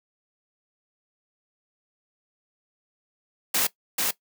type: noise with echo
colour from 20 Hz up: white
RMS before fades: -23 dBFS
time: 3.54-3.67 s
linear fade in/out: 5 ms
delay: 440 ms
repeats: 1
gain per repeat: -2 dB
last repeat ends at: 4.11 s
effects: noise-tail reverb RT60 0.1 s tail -18 dB re dry + high-pass 150 Hz 12 dB/octave